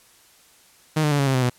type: tone with pitch steps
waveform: sawtooth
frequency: 155.56 / 149.74 / 144.14 / 138.75 / 133.56 / 128.56 / 123.75 Hz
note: D#3 / D3 / D3 / C#3 / C3 / C3 / B2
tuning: 0 / +34 / -32 / +2 / +36 / -30 / +4 cents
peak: -14 dBFS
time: 0.96-1.499 s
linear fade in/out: 10 ms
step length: 77 ms
effects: white hiss -54 dBFS RMS until 1.58 s + low-pass 12000 Hz 12 dB/octave